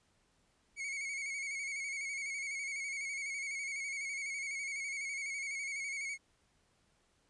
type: tone with vibrato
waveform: 45% pulse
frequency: 2216 Hz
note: C#7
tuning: 1 cent flat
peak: -37 dBFS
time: 0.76-6.18 s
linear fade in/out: 50 ms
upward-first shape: square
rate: 12 Hz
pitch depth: 40 cents each way
effects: pink hiss -73 dBFS RMS until 7.29 s + resampled to 22050 Hz